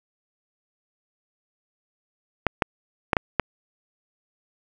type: clicks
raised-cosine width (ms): 0.5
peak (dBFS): -3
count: 5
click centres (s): 2.467 / 2.622 / 3.132 / 3.168 / 3.397
effects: none